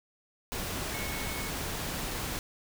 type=tone in noise; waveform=sine; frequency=2200 Hz; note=C#7; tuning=14 cents flat; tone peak=-41 dBFS; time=0.94-1.49 s; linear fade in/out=0 ms; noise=pink; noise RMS=-35 dBFS; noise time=0.52-2.39 s; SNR=-9 dB; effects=none